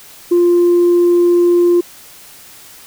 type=tone; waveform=sine; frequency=349.2 Hz; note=F4; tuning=in tune; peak=-6 dBFS; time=0.31-1.81 s; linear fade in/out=10 ms; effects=tanh soft clip ceiling -5 dBFS + white hiss -39 dBFS RMS until 2.86 s